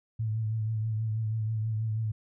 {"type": "tone with vibrato", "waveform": "sine", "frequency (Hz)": 110, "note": "A2", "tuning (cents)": 0, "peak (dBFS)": -27, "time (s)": [0.19, 2.12], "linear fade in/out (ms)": 10, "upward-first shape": "triangle", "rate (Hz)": 6.2, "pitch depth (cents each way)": 47, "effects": []}